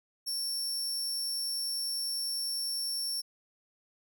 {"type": "tone", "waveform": "sawtooth", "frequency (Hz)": 5450, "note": "F8", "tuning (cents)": -43, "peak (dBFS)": -29, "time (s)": [0.26, 3.22], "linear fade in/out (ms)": 20, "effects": []}